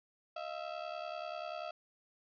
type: ring-modulated tone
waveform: 35% pulse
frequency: 659.3 Hz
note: E5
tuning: in tune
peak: -35 dBFS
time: 0.36-1.71 s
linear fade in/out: 5 ms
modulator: 35.1 Hz
effects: resampled to 11025 Hz + 12-bit